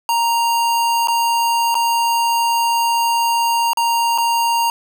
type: tone with dropouts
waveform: square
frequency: 932.3 Hz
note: A#5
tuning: in tune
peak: -15 dBFS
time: 0.09-4.7 s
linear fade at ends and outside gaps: 1 ms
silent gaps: 1.073-1.083 / 1.744-1.752 / 3.733-3.772 / 4.178-4.183 s
effects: none